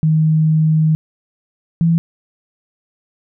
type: tone pair in turn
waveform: sine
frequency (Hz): 157 / 166.33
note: D#3 / E3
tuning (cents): +16 / +16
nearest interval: minor second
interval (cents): 100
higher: second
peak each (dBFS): -10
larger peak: neither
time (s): 0.03-0.95 / 1.81-1.98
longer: first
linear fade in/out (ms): 0
effects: none